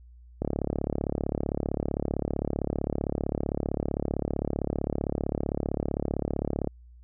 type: click train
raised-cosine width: 2 ms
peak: -14 dBFS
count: 223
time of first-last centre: 0.42-6.674 s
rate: 35.5 Hz
effects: added 60 Hz sine -48 dBFS peak until 7.03 s